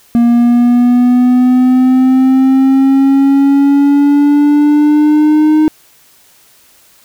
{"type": "exponential sweep", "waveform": "triangle", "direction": "up", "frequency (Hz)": [235.4, 310], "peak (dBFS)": -3, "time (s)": [0.15, 5.68], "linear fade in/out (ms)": 0, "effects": ["white hiss -46 dBFS RMS until 7.04 s"]}